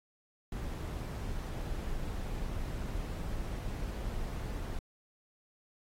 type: noise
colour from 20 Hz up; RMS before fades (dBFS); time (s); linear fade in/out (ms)
brown; -37; 0.52-4.79; 2
effects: AAC 48 kbps